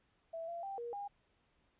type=tone with pitch steps; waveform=sine; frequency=659 / 682 / 785 / 473.7 / 809 Hz; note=E5 / F5 / G5 / A#4 / G#5; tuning=-1 / -41 / +2 / +28 / -46 cents; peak=-40 dBFS; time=0.33-1.08 s; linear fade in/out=10 ms; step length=150 ms; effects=pink hiss -75 dBFS RMS until 1.79 s + resampled to 8000 Hz